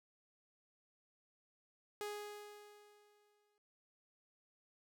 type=tone with exponential decay; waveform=sawtooth; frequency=415.3 Hz; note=G#4; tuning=in tune; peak=-36 dBFS; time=2.01-3.58 s; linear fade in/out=0 ms; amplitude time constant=340 ms; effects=none